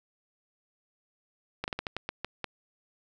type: slowing click train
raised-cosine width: 0.3 ms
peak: -16 dBFS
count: 9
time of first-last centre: 1.64-2.443 s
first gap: 39 ms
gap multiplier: 1.26
effects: none